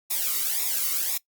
blue noise with flanger, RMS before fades -26 dBFS, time 0.1-1.18 s, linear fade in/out 10 ms, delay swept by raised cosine 0.65 to 1.21 ms, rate 1.9 Hz, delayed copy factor -0.9, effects noise-tail reverb RT60 0.1 s tail -19 dB re dry + Opus 48 kbps

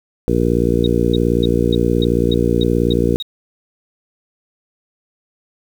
harmonic tone, 58.7 Hz, A#1, 13 cents sharp, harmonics 1 / 2 / 3 / 4 / 5 / 6 / 7 / 8, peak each -21 / -21 / -21 / -21 / -21 / -21 / -21 / -21 dBFS, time 0.28-3.16 s, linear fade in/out 0 ms
sine tone bursts, 3776 Hz, A#7, 22 cents sharp, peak -21 dBFS, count 9, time 0.84-3.225 s, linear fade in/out 2 ms, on 25 ms, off 270 ms
effects 7-bit

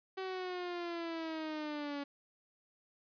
sawtooth linear sweep, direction down, 381.4 to 281.6 Hz, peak -34 dBFS, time 0.17-2.04 s, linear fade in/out 10 ms, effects resampled to 11025 Hz + 11-bit

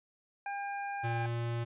harmonic tone, 803 Hz, G5, 41 cents sharp, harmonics 1 / 2 / 3, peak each -36 / -42 / -46 dBFS, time 0.46-1.26 s, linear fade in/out 2 ms
square tone, 117.6 Hz, A#2, 16 cents sharp, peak -33 dBFS, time 1.03-1.65 s, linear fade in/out 20 ms
effects resampled to 8000 Hz

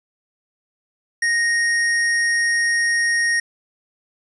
square tone, 1864.7 Hz, A#6, in tune, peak -17 dBFS, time 1.22-3.4 s, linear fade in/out 5 ms, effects resampled to 24000 Hz

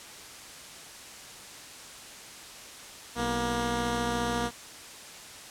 10% pulse tone pair together, 62.77 / 237 Hz, B1 / A#3, +29 / +29 cents, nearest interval octave + major seventh, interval 2300 cents, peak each -26 / -20 dBFS, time 3.15-4.51 s, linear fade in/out 50 ms, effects white hiss -45 dBFS RMS until 5.5 s + low-pass 9000 Hz 12 dB/octave

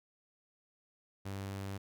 sawtooth tone, 98 Hz, G2, in tune, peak -35 dBFS, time 1.25-1.78 s, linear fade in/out 10 ms, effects none

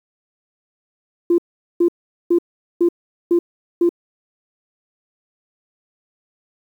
sine tone bursts, 345.1 Hz, F4, 21 cents flat, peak -10 dBFS, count 6, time 1.3-3.892 s, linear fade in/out 5 ms, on 82 ms, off 420 ms, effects tanh soft clip ceiling -7 dBFS + 8-bit

